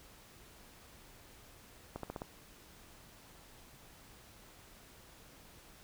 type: accelerating click train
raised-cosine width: 1 ms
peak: -26 dBFS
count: 5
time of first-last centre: 1.96-2.219 s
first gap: 73 ms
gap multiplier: 0.92
effects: pink hiss -58 dBFS RMS until 5.83 s